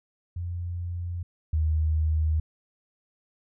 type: tone pair in turn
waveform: sine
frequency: 87.31 / 78.31 Hz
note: F2 / D#2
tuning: 0 / +12 cents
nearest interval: major second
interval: 188 cents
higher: first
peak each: -29 / -21 dBFS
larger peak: second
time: 0.36-1.23 / 1.53-2.4 s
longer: neither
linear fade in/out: 5 ms
effects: none